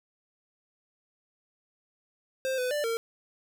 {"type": "tone with pitch steps", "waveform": "square", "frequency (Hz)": [525, 502, 590, 457.7], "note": ["C5", "B4", "D5", "A#4"], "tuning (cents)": [6, 28, 8, -32], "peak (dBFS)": -28, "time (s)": [2.45, 2.97], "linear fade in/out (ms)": 0, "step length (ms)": 130, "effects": []}